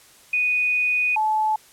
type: tone pair in turn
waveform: sine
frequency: 2480 / 864.7 Hz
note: D#7 / A5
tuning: -6 / -30 cents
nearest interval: octave + tritone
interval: 1824 cents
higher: first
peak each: -18 dBFS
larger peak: neither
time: 0.33-1.16 / 1.16-1.56 s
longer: first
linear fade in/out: 5 ms
effects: white hiss -51 dBFS RMS until 1.72 s + low-pass 12000 Hz 12 dB/octave